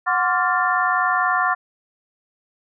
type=tone cluster; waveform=sine; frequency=734 / 1048 / 1148 / 1392 / 1773 Hz; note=F#5 / C6 / D6 / F6 / A6; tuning=-14 / +2 / -40 / -6 / +13 cents; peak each=-23 dBFS; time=0.06-1.55 s; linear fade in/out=20 ms; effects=none